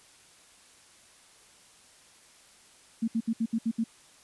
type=tone bursts; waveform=sine; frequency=226.9 Hz; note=A#3; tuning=47 cents flat; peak=-24 dBFS; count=7; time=3.02-3.841 s; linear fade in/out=10 ms; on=59 ms; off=68 ms; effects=white hiss -57 dBFS RMS until 4.23 s + resampled to 24000 Hz

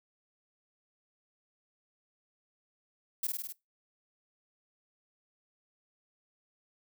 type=noise with echo; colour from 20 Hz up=violet; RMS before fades=-32 dBFS; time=3.23-3.27 s; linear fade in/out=5 ms; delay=51 ms; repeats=5; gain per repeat=-2 dB; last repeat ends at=3.525 s; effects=noise-tail reverb RT60 0.2 s tail -21 dB re dry

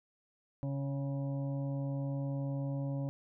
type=harmonic tone with a mistuned harmonic; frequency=138.59 Hz; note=C#3; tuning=in tune; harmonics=1 / 2 / 4 / 5 / 6 / 7; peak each=-34 / -40 / -44 / -56 / -57 / -57 dBFS; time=0.63-3.09 s; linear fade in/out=0 ms; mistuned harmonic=6; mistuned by=-25 cents; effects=none

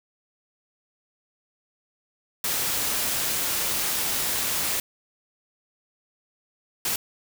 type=noise bursts at uneven times; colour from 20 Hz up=white; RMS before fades=-26 dBFS; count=2; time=2.44-4.8 / 6.85-6.96 s; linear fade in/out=2 ms; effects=none

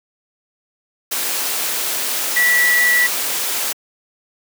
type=tone in noise; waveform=sine; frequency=1951 Hz; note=B6; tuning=22 cents flat; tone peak=-12 dBFS; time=2.36-3.07 s; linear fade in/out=10 ms; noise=white; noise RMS=-21 dBFS; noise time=1.11-3.73 s; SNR=+6 dB; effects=high-pass 300 Hz 12 dB/octave

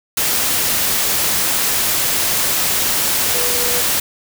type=tone in noise; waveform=sine; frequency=487.3 Hz; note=B4; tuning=23 cents flat; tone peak=-25 dBFS; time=3.34-3.81 s; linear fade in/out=5 ms; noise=white; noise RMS=-17 dBFS; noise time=0.17-4 s; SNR=-11 dB; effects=none

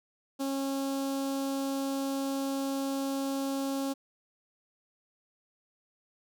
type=tone with notch filter; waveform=sawtooth; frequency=273 Hz; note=C#4; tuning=26 cents flat; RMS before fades=-32 dBFS; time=0.39-3.94 s; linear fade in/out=20 ms; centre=2000 Hz; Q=0.82; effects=none

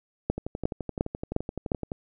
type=two click trains; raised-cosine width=2 ms; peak=-18 / -10 dBFS; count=19 / 5; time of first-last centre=0.38-1.918 / 0.3-1.718 s; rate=11.7 / 2.82 Hz; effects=none

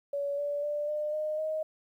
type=tone with pitch steps; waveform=sine; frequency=567 / 578.2 / 589.7 / 601.4 / 613.3 / 625.5 Hz; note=C#5 / D5 / D5 / D5 / D#5 / D#5; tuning=+39 / -27 / +7 / +41 / -25 / +9 cents; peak=-29 dBFS; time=0.13-1.63 s; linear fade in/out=5 ms; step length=250 ms; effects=11-bit

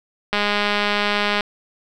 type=click train; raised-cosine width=0.3 ms; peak=-4 dBFS; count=223; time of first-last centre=0.33-1.408 s; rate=206 Hz; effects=none

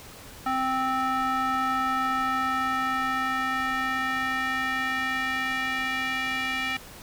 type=tone with band-pass filter sweep; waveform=square; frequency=261.6 Hz; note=C4; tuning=in tune; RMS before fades=-27 dBFS; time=0.46-6.77 s; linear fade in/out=5 ms; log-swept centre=1100 to 2300 Hz; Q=2.5; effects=pink hiss -45 dBFS RMS until 7.02 s

